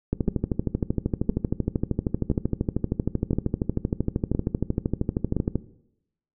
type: two click trains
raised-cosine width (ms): 3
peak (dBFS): -10 / -10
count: 71 / 6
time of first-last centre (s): 0.13-5.556 / 0.28-5.366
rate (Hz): 12.9 / 0.983
effects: noise-tail reverb RT60 0.8 s tail -17 dB re dry